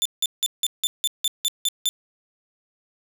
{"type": "tone bursts", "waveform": "sawtooth", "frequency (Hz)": 3540, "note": "A7", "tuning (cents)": 10, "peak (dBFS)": -16, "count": 10, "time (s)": [0.02, 1.89], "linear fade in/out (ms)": 0, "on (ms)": 34, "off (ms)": 170, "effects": []}